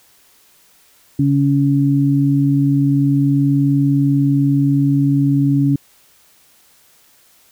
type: tone pair together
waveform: sine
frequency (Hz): 140 / 280.4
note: C#3 / C#4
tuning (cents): +18 / +20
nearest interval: octave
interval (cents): 1202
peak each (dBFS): -14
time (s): 1.19-5.76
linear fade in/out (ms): 5
effects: white hiss -52 dBFS RMS until 7.51 s